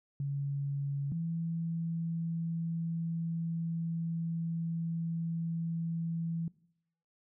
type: tone pair in turn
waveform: sine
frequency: 140.7 / 165.93 Hz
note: C#3 / E3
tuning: +26 / +12 cents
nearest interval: minor third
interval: 286 cents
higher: second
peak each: -31 / -32 dBFS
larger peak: first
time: 0.2-1.12 / 1.12-6.48 s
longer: second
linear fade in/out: 2 ms
effects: noise-tail reverb RT60 0.7 s tail -21 dB re dry